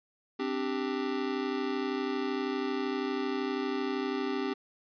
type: chord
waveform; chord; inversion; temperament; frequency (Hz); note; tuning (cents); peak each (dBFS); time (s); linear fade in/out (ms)
square; C suspended second; none; just; 261.6 / 294.3 / 392.4; C4 / D4 / G4; 0 / +4 / +2; -35 / -37 / -34; 0.39-4.54; 10
effects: resampled to 11025 Hz